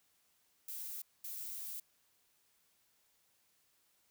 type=noise bursts at uneven times; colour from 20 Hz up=violet; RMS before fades=-44 dBFS; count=2; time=0.68-1.02 / 1.24-1.8 s; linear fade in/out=5 ms; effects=white hiss -74 dBFS RMS until 4.1 s